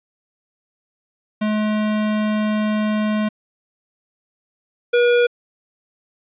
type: tone pair in turn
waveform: square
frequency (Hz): 213.2 / 481.9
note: G#3 / B4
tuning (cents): +46 / -43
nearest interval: octave + major second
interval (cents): 1411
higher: second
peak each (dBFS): -18 / -13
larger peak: second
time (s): 1.41-3.29 / 4.93-5.27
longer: first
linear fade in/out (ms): 10
effects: resampled to 8000 Hz + 9-bit